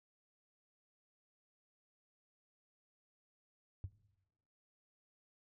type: tone with exponential decay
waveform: sine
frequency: 94.9 Hz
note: F#2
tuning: 44 cents sharp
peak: -34 dBFS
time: 3.84-3.92 s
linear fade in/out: 0 ms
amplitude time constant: 16 ms
effects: noise-tail reverb RT60 1.0 s tail -19 dB re dry + tanh soft clip ceiling -34 dBFS